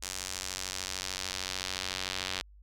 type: tone with band-pass filter sweep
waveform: sawtooth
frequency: 93.5 Hz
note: F#2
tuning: 19 cents sharp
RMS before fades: -37 dBFS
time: 0.02-2.42 s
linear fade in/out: 10 ms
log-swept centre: 7000 to 3800 Hz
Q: 1.3
effects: added 50 Hz sine -52 dBFS peak until 2.62 s